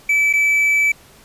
triangle tone with dropouts, 2307 Hz, D7, 31 cents flat, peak -11 dBFS, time 0.09-0.92 s, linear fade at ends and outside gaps 5 ms, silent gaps 0.329-0.335 s, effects pink hiss -47 dBFS RMS until 1.24 s + resampled to 32000 Hz

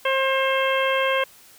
harmonic tone, 533 Hz, C5, 32 cents sharp, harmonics 1 / 2 / 3 / 4 / 5 / 6, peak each -22 / -25 / -27 / -28 / -29 / -30 dBFS, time 0.05-1.24 s, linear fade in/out 5 ms, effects white hiss -50 dBFS RMS until 1.58 s

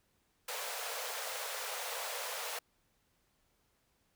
pink high-pass noise, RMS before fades -40 dBFS, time 0.48-2.59 s, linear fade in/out 5 ms, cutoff 450 Hz, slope 96 dB/octave, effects pink hiss -75 dBFS RMS until 4.15 s

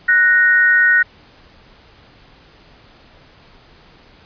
sine tone pair together, 1480 / 1864.7 Hz, F#6 / A#6, 0 / 0 cents, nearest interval major third, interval 400 cents, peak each -12 dBFS, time 0.08-1.03 s, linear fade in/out 10 ms, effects pink hiss -47 dBFS RMS until 4.25 s + resampled to 11025 Hz

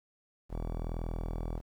sawtooth tone with low-pass filter, 40.91 Hz, E1, 12 cents flat, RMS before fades -36 dBFS, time 0.49-1.62 s, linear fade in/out 50 ms, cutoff 790 Hz, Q 1.1, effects 10-bit

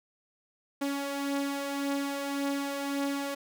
sawtooth beating tone pair, 278.5 / 280.3 Hz, C#4 / C#4, +8 / +19 cents, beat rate 1.8 Hz, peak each -33 / -27 dBFS, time 0.81-3.35 s, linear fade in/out 10 ms, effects none

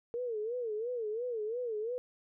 sine tone with vibrato, 458.7 Hz, A#4, 28 cents flat, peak -33 dBFS, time 0.14-1.98 s, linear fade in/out 0 ms, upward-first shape sine, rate 2.9 Hz, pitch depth 150 cents each way, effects none

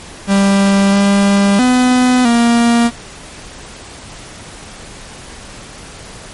45% pulse tone with pitch steps, 197.4 / 199.5 / 251.2 / 235.1 Hz, G3 / G3 / B3 / A#3, +12 / +31 / +30 / +15 cents, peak -8 dBFS, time 0.27-2.91 s, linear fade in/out 50 ms, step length 660 ms, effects pink hiss -33 dBFS RMS until 6.33 s + MP3 48 kbps

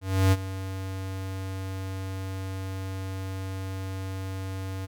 square tone with ADSR envelope, 95.3 Hz, G2, 48 cents flat, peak -17 dBFS, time 0.01-4.87 s, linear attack 310 ms, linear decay 40 ms, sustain -15 dB, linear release 26 ms, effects none

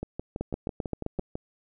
two click trains, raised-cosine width 2 ms, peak -19 / -16 dBFS, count 9 / 7, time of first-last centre 0.03-1.355 / 0.41-1.194 s, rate 6.04 / 7.65 Hz, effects none

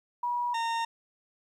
sine / 40% pulse tone pair in turn, 967 / 918.9 Hz, B5 / A#5, -37 / -25 cents, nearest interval minor second, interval 88 cents, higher first, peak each -27 dBFS, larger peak neither, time 0.23-0.54 / 0.54-0.85 s, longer neither, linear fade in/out 5 ms, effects low-pass 6000 Hz 12 dB/octave + 11-bit

